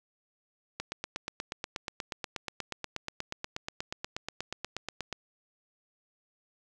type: click train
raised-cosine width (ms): 0.2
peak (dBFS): -17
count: 37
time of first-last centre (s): 0.8-5.127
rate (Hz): 8.32
effects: none